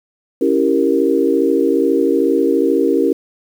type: chord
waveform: sine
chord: C# diminished seventh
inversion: none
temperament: equal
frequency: 277.2 / 329.6 / 392 / 466.2 Hz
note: C#4 / E4 / G4 / Bb4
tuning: 0 / 0 / 0 / 0 cents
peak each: -17 dBFS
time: 0.41-3.13 s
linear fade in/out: 5 ms
effects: 7-bit